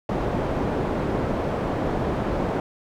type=low-pass noise; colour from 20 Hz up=white; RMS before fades=-25 dBFS; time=0.09-2.6 s; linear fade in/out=2 ms; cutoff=560 Hz; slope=12 dB/octave; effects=none

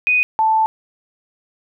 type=tone pair in turn; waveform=sine; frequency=2489 / 880 Hz; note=D#7 / A5; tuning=0 / 0 cents; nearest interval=octave + tritone; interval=1800 cents; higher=first; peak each=-12 dBFS; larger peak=neither; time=0.07-0.23 / 0.39-0.66 s; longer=second; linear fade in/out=0 ms; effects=none

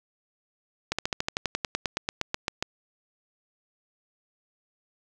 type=slowing click train; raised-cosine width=0.2 ms; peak=-9 dBFS; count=18; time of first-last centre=0.92-2.625 s; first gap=66 ms; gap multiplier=1.05; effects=none

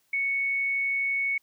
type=tone; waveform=sine; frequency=2217 Hz; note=C#7; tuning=in tune; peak=-24 dBFS; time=0.13-1.38 s; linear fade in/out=5 ms; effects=white hiss -69 dBFS RMS until 1.42 s

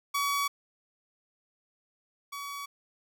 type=tone pair in turn; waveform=sawtooth; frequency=1133 / 1133 Hz; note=C#6 / C#6; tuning=+37 / +37 cents; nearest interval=unison; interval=0 cents; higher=neither; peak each=-23 / -33 dBFS; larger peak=first; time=0.14-0.48 / 2.32-2.66 s; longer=neither; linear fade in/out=10 ms; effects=none

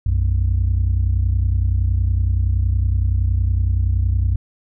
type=tone pair together; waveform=sine; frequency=61.78 / 92.5 Hz; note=B1 / F#2; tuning=+1 / 0 cents; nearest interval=perfect fifth; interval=699 cents; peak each=-16 dBFS; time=0.06-4.36 s; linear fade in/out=5 ms; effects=tanh soft clip ceiling -10 dBFS

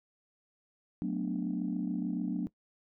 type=chord; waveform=sine; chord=B minor seventh; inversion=second; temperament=equal; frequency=185 / 220 / 246.9 / 293.7 Hz; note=F#3 / A3 / B3 / D4; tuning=0 / 0 / 0 / 0 cents; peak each=-34 / -37 / -36 / -35 dBFS; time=1.02-2.47 s; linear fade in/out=0 ms; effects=noise-tail reverb RT60 0.1 s tail -19 dB re dry + tanh soft clip ceiling -23 dBFS

